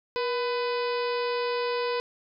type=harmonic tone with a mistuned harmonic; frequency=500 Hz; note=B4; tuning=21 cents sharp; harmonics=1 / 2 / 3 / 4 / 5 / 6 / 7 / 8 / 9 / 10; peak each=-27 / -32 / -40 / -41 / -39 / -45 / -46 / -43 / -44 / -44 dBFS; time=0.16-2 s; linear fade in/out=0 ms; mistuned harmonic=1; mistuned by=-67 cents; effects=none